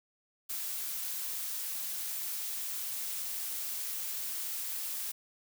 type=noise; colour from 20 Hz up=blue; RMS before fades=-37 dBFS; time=0.49-5.12 s; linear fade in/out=10 ms; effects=none